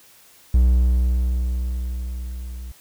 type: tone with level ramp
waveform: triangle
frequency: 61.8 Hz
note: B1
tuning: 2 cents sharp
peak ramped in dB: -9 to -29 dBFS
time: 0.54-2.72 s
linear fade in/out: 5 ms
effects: white hiss -51 dBFS RMS until 2.8 s